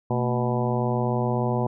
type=harmonic tone with a mistuned harmonic; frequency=123.47 Hz; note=B2; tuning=in tune; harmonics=1 / 2 / 3 / 4 / 5 / 6 / 7 / 8; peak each=-25 / -28 / -30 / -31 / -32 / -33 / -33 / -34 dBFS; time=0.1-1.67 s; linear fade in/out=5 ms; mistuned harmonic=2; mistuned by=-120 cents; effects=none